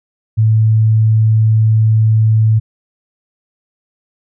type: tone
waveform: sine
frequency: 110 Hz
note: A2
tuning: in tune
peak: -7 dBFS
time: 0.37-2.6 s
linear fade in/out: 20 ms
effects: none